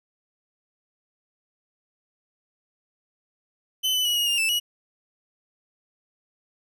40% pulse tone with pitch steps, 3034 / 3004 / 2919 / 2877 / 2815 / 2644 / 2910 Hz, F#7 / F#7 / F#7 / F#7 / F7 / E7 / F#7, +43 / +26 / -24 / -49 / +13 / +5 / -29 cents, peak -20 dBFS, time 3.83-4.6 s, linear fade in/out 20 ms, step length 110 ms, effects none

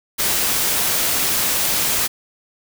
white noise, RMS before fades -19 dBFS, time 0.18-2.08 s, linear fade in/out 20 ms, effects none

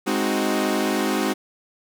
sawtooth chord, Ab dominant seventh, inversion none, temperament equal, 207.7 / 261.6 / 311.1 / 370 Hz, Ab3 / C4 / Eb4 / Gb4, 0 / 0 / 0 / 0 cents, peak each -22 dBFS, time 0.06-1.34 s, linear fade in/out 20 ms, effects none

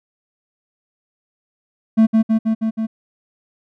triangle tone with echo, 221.9 Hz, A3, 15 cents sharp, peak -6 dBFS, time 1.97-2.07 s, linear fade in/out 20 ms, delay 160 ms, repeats 5, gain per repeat -2 dB, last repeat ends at 2.87 s, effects none

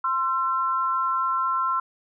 sine tone pair together, 1046.5 / 1347.7 Hz, C6 / E6, 0 / +38 cents, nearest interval major third, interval 438 cents, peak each -24 dBFS, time 0.04-1.8 s, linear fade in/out 5 ms, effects none

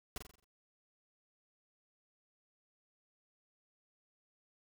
pink noise with echo, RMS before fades -41 dBFS, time 0.16-0.18 s, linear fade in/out 2 ms, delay 44 ms, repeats 6, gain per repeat -6 dB, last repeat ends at 0.444 s, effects none

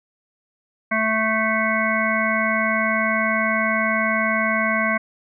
harmonic tone, 220 Hz, A3, in tune, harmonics 1 / 3 / 5 / 7 / 9 / 10, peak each -25 / -25 / -25 / -25 / -25 / -25 dBFS, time 0.91-4.98 s, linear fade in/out 10 ms, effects none

